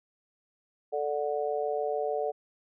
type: harmonic tone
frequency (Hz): 146.83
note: D3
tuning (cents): 0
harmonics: 3 / 4 / 5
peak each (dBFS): -31 / -32 / -33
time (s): 0.92-2.32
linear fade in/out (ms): 20
effects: none